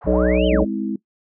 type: band-pass noise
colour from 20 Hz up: pink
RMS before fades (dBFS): -41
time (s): 0.01-0.39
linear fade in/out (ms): 10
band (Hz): 640 to 1200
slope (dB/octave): 24
type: linear two-way sweep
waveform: sine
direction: up then down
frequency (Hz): 41.2 to 3151 to 41.2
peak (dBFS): -28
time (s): 0.04-0.65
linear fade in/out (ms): 10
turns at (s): 0.47
type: harmonic tone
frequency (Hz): 62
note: B1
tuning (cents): +7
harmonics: 1 / 3 / 5 / 7 / 9 / 10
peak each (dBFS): -21 / -21 / -21 / -21 / -21 / -21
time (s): 0.06-0.65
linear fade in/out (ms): 20
type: chord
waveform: sine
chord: Ab augmented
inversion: none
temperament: just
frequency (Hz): 207.7 / 259.6 / 324.5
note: Ab3 / C4 / E4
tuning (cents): 0 / -13 / -27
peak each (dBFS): -24 / -27 / -26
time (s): 0.51-0.96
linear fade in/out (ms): 5
effects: noise-tail reverb RT60 0.1 s tail -19 dB re dry